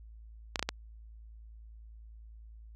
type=clicks; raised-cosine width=0.2 ms; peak=-13 dBFS; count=4; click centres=0.558 / 0.594 / 0.627 / 0.69 s; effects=added 55 Hz sine -48 dBFS peak until 2.75 s